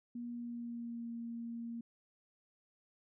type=tone with pitch glide; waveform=sine; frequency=239.1 to 233 Hz; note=A#3 to A#3; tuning=+44 to -1 cents; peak=-40 dBFS; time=0.15-1.81 s; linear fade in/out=5 ms; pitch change=-45 cents; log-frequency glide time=0.3-1.11 s; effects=none